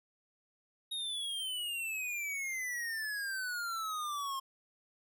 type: exponential sweep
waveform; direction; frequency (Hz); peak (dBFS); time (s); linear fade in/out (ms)
square; down; 3765 to 1064; -36; 0.91-4.4; 10
effects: none

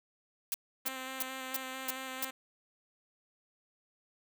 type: noise bursts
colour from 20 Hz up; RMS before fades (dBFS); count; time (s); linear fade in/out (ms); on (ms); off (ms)
blue; -33; 6; 0.52-2.246; 0; 21; 320
type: tone with vibrato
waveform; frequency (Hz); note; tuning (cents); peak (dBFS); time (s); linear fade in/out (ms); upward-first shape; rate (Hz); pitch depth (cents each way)
5% pulse; 261.6; C4; 0; -28; 0.85-2.31; 10; square; 4.5; 13
effects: none

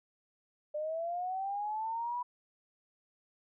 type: linear sweep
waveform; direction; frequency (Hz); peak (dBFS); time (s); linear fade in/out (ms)
sine; up; 594 to 987.8; -33; 0.74-2.23; 10
effects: none

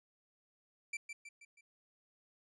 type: tone with echo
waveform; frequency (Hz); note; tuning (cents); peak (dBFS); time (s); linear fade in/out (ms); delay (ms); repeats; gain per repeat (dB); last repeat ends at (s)
45% pulse; 2341; D7; -6; -37; 0.93-0.97; 5; 160; 4; -6; 1.61
effects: resampled to 22050 Hz

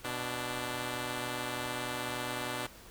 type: tone pair together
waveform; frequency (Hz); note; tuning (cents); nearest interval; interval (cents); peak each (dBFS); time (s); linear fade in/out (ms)
5% pulse; 123.49 / 293.7; B2 / D4; 0 / 0; octave + minor third; 1500; -26; 0.04-2.67; 10
effects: pink hiss -53 dBFS RMS until 2.9 s

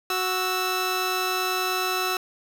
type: tone pair together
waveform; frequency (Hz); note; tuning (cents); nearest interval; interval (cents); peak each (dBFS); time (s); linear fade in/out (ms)
15% pulse; 370 / 1318.5; F#4 / E6; 0 / 0; octave + minor seventh; 2200; -20; 0.1-2.17; 2
effects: none

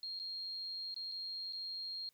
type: tone with dropouts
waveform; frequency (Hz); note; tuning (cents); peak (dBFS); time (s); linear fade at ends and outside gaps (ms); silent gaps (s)
sine; 4231; C8; +19; -40; 0.03-2.09; 1; 0.191-0.198 / 0.943-0.963 / 1.116-1.12 / 1.525-1.532
effects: white hiss -75 dBFS RMS until 2.13 s

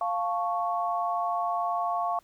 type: chord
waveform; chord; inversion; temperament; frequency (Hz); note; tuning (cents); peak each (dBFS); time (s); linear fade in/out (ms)
sine; F augmented; none; equal; 698.5 / 880 / 1108.7; F5 / A5 / C#6; 0 / 0 / 0; -28 / -34 / -30; 0.01-2.19; 2
effects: pink hiss -64 dBFS RMS until 2.23 s

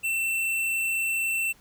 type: tone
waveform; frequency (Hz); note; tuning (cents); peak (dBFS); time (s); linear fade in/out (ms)
square; 2686; E7; +32; -25; 0.03-1.53; 20
effects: pink hiss -58 dBFS RMS until 1.6 s

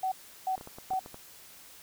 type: tone bursts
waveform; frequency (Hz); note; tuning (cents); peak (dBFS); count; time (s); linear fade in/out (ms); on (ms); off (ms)
sine; 755; F#5; +35; -27; 3; 0.03-0.994; 5; 88; 350
type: clicks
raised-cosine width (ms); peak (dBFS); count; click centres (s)
1; -30; 8; 0.579 / 0.611 / 0.674 / 0.785 / 0.905 / 0.935 / 1.061 / 1.144
effects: white hiss -52 dBFS RMS until 1.82 s

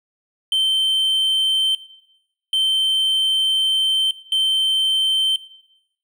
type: tone bursts at uneven times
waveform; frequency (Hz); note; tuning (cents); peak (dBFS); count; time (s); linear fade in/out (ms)
triangle; 3106; G7; -17; -14; 3; 0.52-1.75 / 2.53-4.11 / 4.32-5.36; 2
effects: noise-tail reverb RT60 0.9 s tail -18 dB re dry

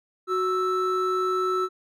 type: tone pair together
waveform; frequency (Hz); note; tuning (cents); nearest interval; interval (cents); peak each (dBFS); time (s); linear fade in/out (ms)
triangle; 370 / 1318.5; F#4 / E6; 0 / 0; octave + minor seventh; 2200; -23; 0.27-1.69; 50
effects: none

